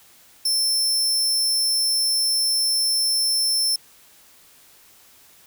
sawtooth tone, 5340 Hz, E8, 22 cents sharp, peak -16 dBFS, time 0.45-3.76 s, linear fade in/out 5 ms, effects white hiss -52 dBFS RMS until 5.46 s

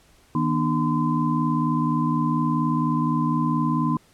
sine tone cluster, 157.2 / 241.4 / 300.5 / 1024 Hz, D#3 / B3 / D4 / C6, +18 / -39 / +40 / -38 cents, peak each -24 / -24 / -26 / -26 dBFS, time 0.35-3.97 s, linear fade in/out 2 ms, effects pink hiss -57 dBFS RMS until 4.13 s + low-pass 12000 Hz 12 dB/octave

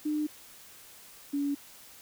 sine tone pair in turn, 302 / 284.3 Hz, D4 / C#4, +48 / +44 cents, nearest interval minor second, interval 104 cents, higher first, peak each -27 dBFS, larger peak neither, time 0.05-0.27 / 1.33-1.55 s, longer neither, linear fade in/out 10 ms, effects white hiss -52 dBFS RMS until 2.01 s

